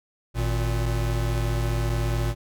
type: tone pair together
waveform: square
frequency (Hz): 52.01 / 116.54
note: G#1 / A#2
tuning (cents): +3 / 0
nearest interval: octave + major second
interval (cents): 1397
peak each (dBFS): -26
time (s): 0.34-2.35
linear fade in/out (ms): 50
effects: none